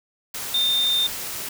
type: tone in noise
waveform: sine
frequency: 3623 Hz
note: A7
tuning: 50 cents sharp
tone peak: -18 dBFS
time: 0.54-1.07 s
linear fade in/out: 5 ms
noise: white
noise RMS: -31 dBFS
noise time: 0.34-1.49 s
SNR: +10 dB
effects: none